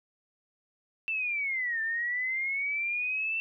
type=linear two-way sweep; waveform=sine; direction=down then up; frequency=2684 to 1774 to 2684 Hz; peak=-28 dBFS; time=1.08-3.4 s; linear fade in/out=0 ms; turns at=1.81 s; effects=none